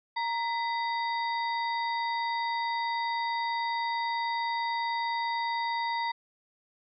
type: harmonic tone with a mistuned harmonic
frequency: 932.3 Hz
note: A#5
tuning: in tune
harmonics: 1 / 2 / 4 / 5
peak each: -29 / -35 / -41 / -43 dBFS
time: 0.16-6.12 s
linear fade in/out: 10 ms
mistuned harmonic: 2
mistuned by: +120 cents
effects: none